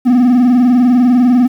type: tone with vibrato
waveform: triangle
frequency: 246.9 Hz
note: B3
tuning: in tune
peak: -4 dBFS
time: 0.05-1.48 s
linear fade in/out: 20 ms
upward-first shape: square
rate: 20 Hz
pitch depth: 68 cents each way
effects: 7-bit